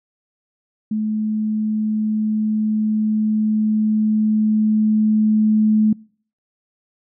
sine tone with level ramp, 215.3 Hz, A3, 37 cents flat, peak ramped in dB -18 to -11 dBFS, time 0.91-5.93 s, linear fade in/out 5 ms, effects noise-tail reverb RT60 0.5 s tail -26 dB re dry

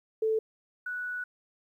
sine tone pair in turn, 440 / 1475.3 Hz, A4 / F#6, 0 / -5 cents, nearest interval octave + major sixth, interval 2095 cents, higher second, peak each -24 / -32 dBFS, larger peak first, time 0.22-0.39 / 0.86-1.24 s, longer second, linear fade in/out 5 ms, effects 11-bit

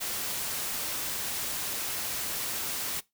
white noise, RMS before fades -33 dBFS, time 0-3.01 s, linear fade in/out 20 ms, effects noise-tail reverb RT60 0.2 s tail -21 dB re dry

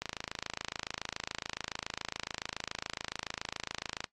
click train, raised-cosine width 0.2 ms, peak -18 dBFS, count 110, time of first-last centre 0.02-4.042 s, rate 27.1 Hz, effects noise-tail reverb RT60 0.1 s tail -18 dB re dry + AAC 32 kbps

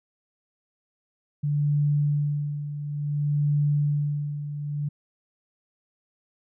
sine tone with tremolo, 146.3 Hz, D3, 6 cents flat, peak -19 dBFS, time 1.43-4.89 s, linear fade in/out 10 ms, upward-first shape sine, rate 0.57 Hz, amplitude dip 70%, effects none

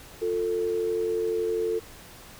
sine tone pair together, 353.4 / 445.3 Hz, F4 / A4, +21 / +21 cents, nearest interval major third, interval 400 cents, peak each -30 / -25 dBFS, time 0.21-1.8 s, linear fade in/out 20 ms, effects pink hiss -47 dBFS RMS until 2.39 s

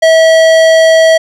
sine tone with tanh clipping, 647 Hz, E5, 32 cents flat, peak -5 dBFS, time 0.02-1.18 s, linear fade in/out 10 ms, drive 18 dB, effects none

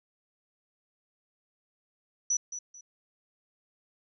sine tone with echo, 5920 Hz, F#8, in tune, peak -24 dBFS, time 2.3-2.37 s, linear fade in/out 5 ms, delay 220 ms, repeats 2, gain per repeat -11 dB, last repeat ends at 2.81 s, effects none

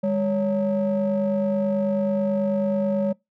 triangle ring-modulated tone, 178.2 Hz, F3, 35 cents sharp, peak -15 dBFS, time 0.03-3.13 s, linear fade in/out 10 ms, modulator 381 Hz, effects noise-tail reverb RT60 0.2 s tail -24 dB re dry

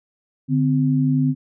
sine tone pair together, 146.83 / 258.4 Hz, D3 / C4, 0 / -21 cents, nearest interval minor seventh, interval 979 cents, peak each -18 dBFS, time 0.48-1.35 s, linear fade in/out 50 ms, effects none

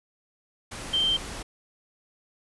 sine tone in noise, 3136 Hz, G7, in tune, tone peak -21 dBFS, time 0.93-1.17 s, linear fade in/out 10 ms, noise pink, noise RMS -37 dBFS, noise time 0.71-1.43 s, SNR +13 dB, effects resampled to 24000 Hz

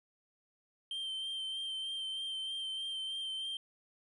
triangle tone with vibrato, 3136 Hz, G7, in tune, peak -35 dBFS, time 0.91-3.57 s, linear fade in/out 2 ms, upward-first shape sine, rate 3.2 Hz, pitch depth 20 cents each way, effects resampled to 24000 Hz

